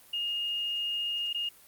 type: tone with dropouts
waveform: sine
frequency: 2843 Hz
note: F7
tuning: 30 cents sharp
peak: -29 dBFS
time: 0.13-1.49 s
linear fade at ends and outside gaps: 5 ms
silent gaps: 1.33-1.345 s
effects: white hiss -56 dBFS RMS until 1.67 s + Opus 32 kbps